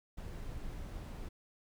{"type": "noise", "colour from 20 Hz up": "brown", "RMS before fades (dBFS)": -43, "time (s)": [0.17, 1.29], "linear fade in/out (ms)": 10, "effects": []}